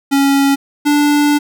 square tone pair in turn, 277.2 / 292.7 Hz, C#4 / D4, 0 / -6 cents, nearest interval minor second, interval 94 cents, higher second, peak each -10 dBFS, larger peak neither, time 0.11-0.56 / 0.85-1.39 s, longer second, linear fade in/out 20 ms, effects none

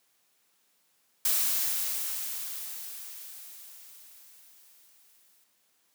blue noise with exponential decay, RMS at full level -25 dBFS, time 1.25-5.44 s, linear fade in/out 2 ms, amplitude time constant 910 ms, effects white hiss -70 dBFS RMS until 5.94 s + high-pass 150 Hz 12 dB/octave

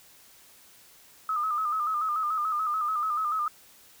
sine tone with vibrato, 1244.5 Hz, D#6, in tune, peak -25 dBFS, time 1.29-3.48 s, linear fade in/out 2 ms, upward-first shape square, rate 6.9 Hz, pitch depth 56 cents each way, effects white hiss -55 dBFS RMS until 4 s

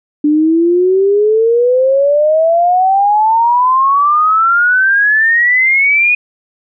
sine exponential sweep, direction up, 293.7 to 2483 Hz, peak -7 dBFS, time 0.24-6.15 s, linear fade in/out 5 ms, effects none

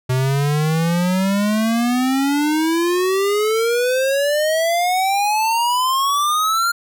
square exponential sweep, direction up, 126.3 to 1406 Hz, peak -16 dBFS, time 0.09-6.72 s, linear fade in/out 10 ms, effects none

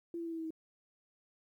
sine tone with pitch steps, 339.6 / 335.5 / 331.5 / 327.5 / 323.5 / 319.6 Hz, F4 / E4 / E4 / E4 / E4 / D#4, -48 / +31 / +10 / -11 / -32 / +47 cents, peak -37 dBFS, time 0.14-0.506 s, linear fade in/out 2 ms, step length 61 ms, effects 12-bit

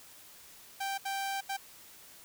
sawtooth tone bursts at uneven times, 784 Hz, G5, in tune, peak -29 dBFS, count 3, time 0.8-0.98 / 1.05-1.41 / 1.49-1.57 s, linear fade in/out 10 ms, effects white hiss -54 dBFS RMS until 2.24 s

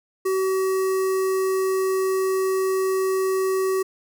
square tone with notch filter, 379.8 Hz, F#4, 45 cents sharp, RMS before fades -22 dBFS, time 0.25-3.83 s, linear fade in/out 10 ms, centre 3300 Hz, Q 0.73, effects none

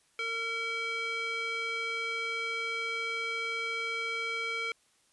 square tone with band-pass filter, 457.1 Hz, A#4, 34 cents flat, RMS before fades -34 dBFS, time 0.19-4.72 s, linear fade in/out 2 ms, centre 2300 Hz, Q 2.5, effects white hiss -68 dBFS RMS until 5.12 s + resampled to 24000 Hz

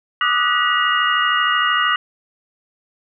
sine tone cluster, 1183 / 1256 / 1471 / 1934 / 2850 Hz, D6 / D#6 / F#6 / B6 / F7, +12 / +16 / -11 / -37 / +34 cents, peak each -21 dBFS, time 0.21-1.96 s, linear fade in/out 2 ms, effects none

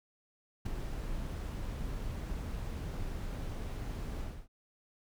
brown noise with ADSR envelope, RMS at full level -31 dBFS, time 0.65-4.48 s, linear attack 13 ms, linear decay 7 ms, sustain -7 dB, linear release 270 ms, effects none

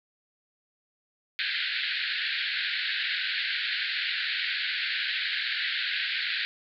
pink band-pass noise, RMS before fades -30 dBFS, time 1.39-6.45 s, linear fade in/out 0 ms, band 1500 to 4500 Hz, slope 96 dB/octave, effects none

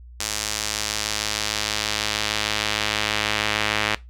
sawtooth tone with band-pass filter sweep, 106.4 Hz, G#2, 42 cents sharp, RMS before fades -25 dBFS, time 0.2-3.95 s, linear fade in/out 0 ms, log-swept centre 6700 to 2500 Hz, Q 1.1, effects noise-tail reverb RT60 0.2 s tail -19 dB re dry + added 60 Hz sine -40 dBFS peak until 4.09 s

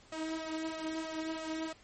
sawtooth tone with flanger, 318.9 Hz, D#4, 43 cents sharp, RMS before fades -38 dBFS, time 0.12-1.73 s, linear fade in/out 5 ms, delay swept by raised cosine 1.6 to 3.7 ms, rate 3.1 Hz, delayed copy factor +0.6, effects pink hiss -60 dBFS RMS until 1.83 s + MP3 32 kbps

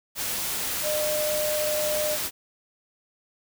sine tone in noise, 606 Hz, D#5, 46 cents flat, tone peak -25 dBFS, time 0.82-2.18 s, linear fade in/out 50 ms, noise white, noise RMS -29 dBFS, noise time 0.15-2.31 s, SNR +1 dB, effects none

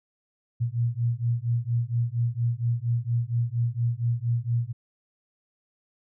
sine beating tone pair, 116.3 / 120.6 Hz, A#2 / B2, -4 / -41 cents, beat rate 4.3 Hz, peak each -26 dBFS, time 0.6-4.73 s, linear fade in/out 20 ms, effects none

